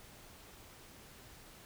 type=silence; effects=pink hiss -56 dBFS RMS until 1.65 s